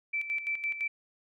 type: tone with tremolo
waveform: sine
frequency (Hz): 2327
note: D7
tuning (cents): -17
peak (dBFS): -28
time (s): 0.13-0.88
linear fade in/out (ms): 10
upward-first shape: square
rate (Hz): 5.9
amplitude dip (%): 65
effects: none